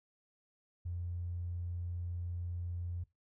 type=tone with tanh clipping; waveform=triangle; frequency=87.3 Hz; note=F2; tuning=in tune; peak=-36 dBFS; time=0.85-3.04 s; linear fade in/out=10 ms; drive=2 dB; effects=noise-tail reverb RT60 0.2 s tail -20 dB re dry